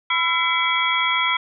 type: tone cluster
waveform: sine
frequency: 1000 / 1347 / 2027 / 2278 / 3317 Hz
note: B5 / E6 / B6 / C#7 / G#7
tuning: +21 / +37 / +45 / +47 / -3 cents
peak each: -24 dBFS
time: 0.1-1.37 s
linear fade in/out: 5 ms
effects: none